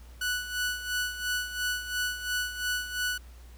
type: tone with tremolo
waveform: sawtooth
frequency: 1480 Hz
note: F#6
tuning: in tune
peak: -23 dBFS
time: 0.21-3.18 s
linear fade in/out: 5 ms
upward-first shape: sine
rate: 2.9 Hz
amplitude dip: 70%
effects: added 60 Hz sine -46 dBFS peak until 3.57 s + pink hiss -58 dBFS RMS until 3.57 s